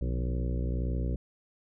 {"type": "harmonic tone with a mistuned harmonic", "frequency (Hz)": 61.74, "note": "B1", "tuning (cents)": 0, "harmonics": [1, 2, 3, 4, 5, 6, 7, 8, 9], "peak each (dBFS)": [-29, -35, -39, -41, -43, -45, -46, -47, -48], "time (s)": [0.01, 1.16], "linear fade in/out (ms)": 5, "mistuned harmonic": 3, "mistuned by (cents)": -81, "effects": []}